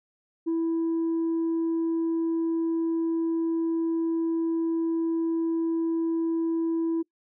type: tone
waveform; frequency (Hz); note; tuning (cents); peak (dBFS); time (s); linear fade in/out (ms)
sine; 329.6; E4; 0; -21; 0.46-7.03; 20
effects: noise-tail reverb RT60 0.1 s tail -24 dB re dry + tanh soft clip ceiling -22 dBFS